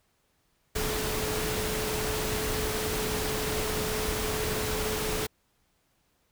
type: tone in noise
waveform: sine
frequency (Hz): 430.8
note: A4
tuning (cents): -37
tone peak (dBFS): -33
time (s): 0.75-5.27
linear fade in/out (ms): 10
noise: pink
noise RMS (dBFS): -31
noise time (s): 0.75-5.27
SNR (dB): -5
effects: pink hiss -71 dBFS RMS until 6.31 s